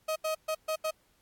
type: tone bursts at uneven times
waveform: 35% pulse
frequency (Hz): 630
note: D#5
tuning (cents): +21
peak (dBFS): -27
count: 5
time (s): 0.08-0.16 / 0.24-0.35 / 0.48-0.55 / 0.68-0.76 / 0.84-0.91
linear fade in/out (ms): 10
effects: pink hiss -69 dBFS RMS until 1.21 s + AAC 64 kbps